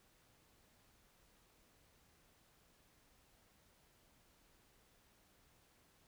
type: silence
effects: pink hiss -71 dBFS RMS until 6.07 s